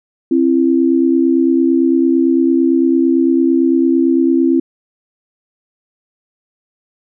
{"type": "tone pair together", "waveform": "sine", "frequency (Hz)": [266.2, 335.1], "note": ["C4", "E4"], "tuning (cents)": [30, 29], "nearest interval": "major third", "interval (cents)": 399, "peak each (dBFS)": -12, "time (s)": [0.31, 4.6], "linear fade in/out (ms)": 5, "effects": []}